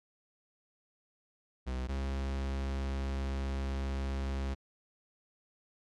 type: tone pair in turn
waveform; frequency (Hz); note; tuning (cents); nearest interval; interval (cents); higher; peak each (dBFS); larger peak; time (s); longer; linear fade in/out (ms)
45% pulse; 64 / 67.55; C2 / C#2; -38 / -44; minor second; 94; second; -33 / -32; second; 1.66-1.88 / 1.88-4.55; second; 20
effects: low-pass 6000 Hz 12 dB/octave + MP3 96 kbps